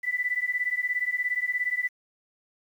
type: beating tone pair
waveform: sine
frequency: 1975.5 / 1992.5 Hz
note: B6 / B6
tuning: 0 / +15 cents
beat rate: 17 Hz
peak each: -28 dBFS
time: 0.03-1.89 s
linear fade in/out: 20 ms
effects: 9-bit